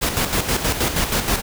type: noise with tremolo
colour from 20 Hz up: pink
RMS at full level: -19 dBFS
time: 0.01-1.42 s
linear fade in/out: 20 ms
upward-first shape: square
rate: 6.3 Hz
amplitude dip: 55%
effects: none